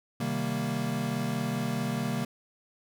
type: chord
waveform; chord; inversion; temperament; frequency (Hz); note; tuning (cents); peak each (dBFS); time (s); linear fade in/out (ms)
square; C minor seventh; none; equal; 130.81 / 155.56 / 196 / 233.1; C3 / Eb3 / G3 / Bb3; 0 / 0 / 0 / 0; -35 / -36 / -36 / -33; 0.2-2.25; 5
effects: none